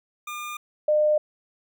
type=tone pair in turn; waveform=25% pulse / sine; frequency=1207 / 605.1 Hz; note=D6 / D#5; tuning=+47 / -48 cents; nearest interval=octave; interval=1195 cents; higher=first; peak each=-28 / -17 dBFS; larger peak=second; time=0.27-0.57 / 0.88-1.18 s; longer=neither; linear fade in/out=5 ms; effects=none